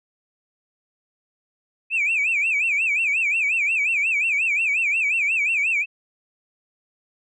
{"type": "tone with vibrato", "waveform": "sine", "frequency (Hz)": 2478, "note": "D#7", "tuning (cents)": -8, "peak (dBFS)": -17, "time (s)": [1.9, 5.86], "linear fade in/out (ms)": 50, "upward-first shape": "sine", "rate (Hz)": 5.6, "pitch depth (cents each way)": 170, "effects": ["tanh soft clip ceiling -15 dBFS"]}